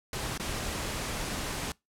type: noise with dropouts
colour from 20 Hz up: pink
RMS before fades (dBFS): -34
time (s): 0.13-1.72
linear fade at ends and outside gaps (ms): 2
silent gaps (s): 0.377-0.397
effects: noise-tail reverb RT60 0.2 s tail -24 dB re dry + low-pass 11000 Hz 12 dB/octave